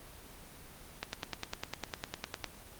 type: click train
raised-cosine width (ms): 0.2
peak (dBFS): -17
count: 15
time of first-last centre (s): 1.03-2.443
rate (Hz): 9.91
effects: pink hiss -52 dBFS RMS until 2.79 s + Opus 24 kbps